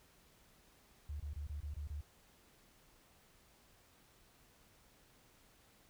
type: tone bursts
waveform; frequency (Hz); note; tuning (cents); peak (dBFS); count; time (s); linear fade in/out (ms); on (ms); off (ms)
sine; 73.42; D2; 0; -40; 7; 1.09-2.01; 5; 110; 25
effects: pink hiss -67 dBFS RMS until 5.89 s